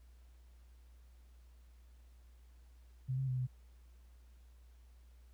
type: tone with pitch steps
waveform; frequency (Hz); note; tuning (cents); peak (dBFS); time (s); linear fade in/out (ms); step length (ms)
sine; 129.8 / 133.4 / 128 / 127; C3 / C3 / C3 / B2; -13 / +34 / -38 / +49; -33; 3.08-3.472; 20; 98
effects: added 60 Hz sine -57 dBFS peak until 5.33 s + pink hiss -74 dBFS RMS until 5.33 s